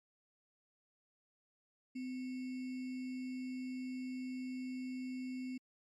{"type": "tone with sample-and-hold", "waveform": "sine", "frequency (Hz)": 255.6, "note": "C4", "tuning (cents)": -40, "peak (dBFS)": -39, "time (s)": [1.95, 5.58], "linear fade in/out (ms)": 10, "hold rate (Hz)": 2450, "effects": ["low-pass 6000 Hz 12 dB/octave", "MP3 64 kbps"]}